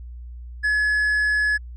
triangle tone, 1700 Hz, G#6, 40 cents sharp, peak -16 dBFS, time 0.63-1.58 s, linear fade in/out 20 ms, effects added 60 Hz sine -34 dBFS peak until 1.76 s + resampled to 22050 Hz

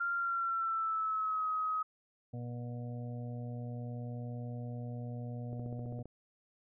sine tone with pitch glide, 1389 to 1266.4 Hz, F6 to D#6, -10 to +30 cents, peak -31 dBFS, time 0-1.83 s, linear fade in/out 10 ms, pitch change -160 cents, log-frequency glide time 0.15-1.47 s
harmonic tone, 120.7 Hz, B2, 39 cents flat, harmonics 1 / 2 / 4 / 5 / 6, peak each -39 / -45 / -51 / -53 / -55 dBFS, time 2.33-6.03 s, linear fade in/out 10 ms
click train, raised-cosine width 2 ms, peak -34 dBFS, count 9, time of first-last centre 5.53-6.056 s, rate 15.2 Hz
effects none

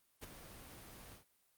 pink noise with ADSR envelope, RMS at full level -45 dBFS, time 0.21-1.25 s, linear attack 27 ms, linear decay 10 ms, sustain -9 dB, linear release 130 ms, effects white hiss -75 dBFS RMS until 1.57 s + Opus 32 kbps

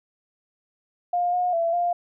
sine tone with pitch steps, 707 / 719 / 671 / 700 Hz, F5 / F#5 / E5 / F5, +21 / -50 / +31 / +4 cents, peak -20 dBFS, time 1.13-1.93 s, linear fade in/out 5 ms, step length 200 ms, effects none

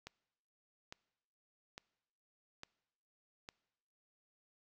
click train, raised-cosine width 0.2 ms, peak -29 dBFS, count 5, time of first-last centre 0.07-3.489 s, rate 1.17 Hz, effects noise-tail reverb RT60 1.0 s tail -23 dB re dry

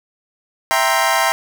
25% pulse chord, C dominant seventh, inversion first, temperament equal, 659.3 / 784 / 932.3 / 1046.5 Hz, E5 / G5 / Bb5 / C6, 0 / 0 / 0 / 0 cents, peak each -16 dBFS, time 0.71-1.32 s, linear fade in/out 0 ms, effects none

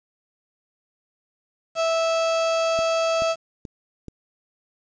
35% pulse tone, 656 Hz, E5, 9 cents flat, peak -18 dBFS, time 1.75-3.36 s, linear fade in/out 50 ms
click train, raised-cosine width 3 ms, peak -23 dBFS, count 4, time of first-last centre 2.79-4.083 s, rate 2.32 Hz
effects resampled to 16000 Hz + 8-bit

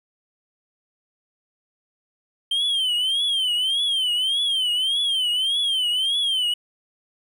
triangle tone with vibrato, 3136 Hz, G7, in tune, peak -18 dBFS, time 2.51-6.54 s, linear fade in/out 5 ms, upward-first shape triangle, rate 1.7 Hz, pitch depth 160 cents each way, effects none

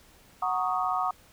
sine chord, D# minor seventh, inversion first, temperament equal, 740 / 932.3 / 1108.7 / 1244.5 Hz, F#5 / A#5 / C#6 / D#6, 0 / 0 / 0 / 0 cents, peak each -29 / -34 / -31 / -30 dBFS, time 0.42-1.11 s, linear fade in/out 5 ms, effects pink hiss -57 dBFS RMS until 1.32 s

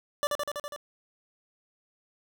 25% pulse tone with echo, 584 Hz, D5, 10 cents flat, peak -21 dBFS, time 0.23-0.27 s, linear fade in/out 0 ms, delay 82 ms, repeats 6, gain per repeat -2 dB, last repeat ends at 0.762 s, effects none

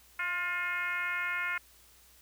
sine tone with frequency modulation, 1779 Hz, A6, 19 cents sharp, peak -30 dBFS, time 0.19-1.58 s, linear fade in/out 5 ms, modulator 362 Hz, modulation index 1.7, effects added 60 Hz sine -65 dBFS peak until 2.21 s + white hiss -60 dBFS RMS until 2.21 s

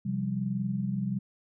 sine chord, C suspended fourth, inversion none, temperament equal, 130.81 / 174.61 / 196 Hz, C3 / F3 / G3, 0 / 0 / 0 cents, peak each -33 / -35 / -30 dBFS, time 0.05-1.19 s, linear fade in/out 10 ms, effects none

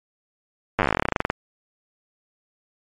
slowing click train, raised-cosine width 0.5 ms, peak -4 dBFS, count 22, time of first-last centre 0.79-1.301 s, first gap 9 ms, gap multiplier 1.09, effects MP3 64 kbps

